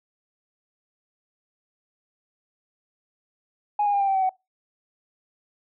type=tone with pitch steps; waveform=sine; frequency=830.6 / 816.8 / 803.2 / 789.9 / 776.8 / 763.9 / 751.2 Hz; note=G#5 / G#5 / G5 / G5 / G5 / G5 / F#5; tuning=0 / -29 / +42 / +13 / -16 / -45 / +26 cents; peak=-18 dBFS; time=3.79-4.294 s; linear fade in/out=5 ms; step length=72 ms; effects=noise-tail reverb RT60 0.2 s tail -23 dB re dry + tanh soft clip ceiling -15 dBFS